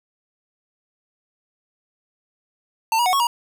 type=tone with pitch steps; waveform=square; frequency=897 / 958 / 737 / 1104 / 952 Hz; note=A5 / A#5 / F#5 / C#6 / A#5; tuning=+33 / +47 / -7 / -7 / +36 cents; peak=-17 dBFS; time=2.92-3.27 s; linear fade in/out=2 ms; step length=70 ms; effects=none